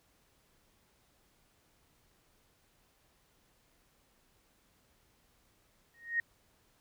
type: tone with exponential growth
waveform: sine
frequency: 1864.7 Hz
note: A#6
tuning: in tune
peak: -25 dBFS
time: 5.94-6.2 s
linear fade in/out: 2 ms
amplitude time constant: 55 ms
effects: pink hiss -70 dBFS RMS until 6.8 s